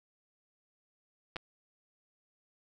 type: clicks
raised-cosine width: 0.3 ms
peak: -22 dBFS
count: 2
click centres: 1.36 / 1.366 s
effects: none